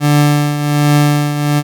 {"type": "tone with tremolo", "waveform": "30% pulse", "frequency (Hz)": 146.83, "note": "D3", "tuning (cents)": 0, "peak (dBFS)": -4, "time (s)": [0, 1.63], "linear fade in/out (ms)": 50, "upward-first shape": "triangle", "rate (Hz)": 1.3, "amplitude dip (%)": 65, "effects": []}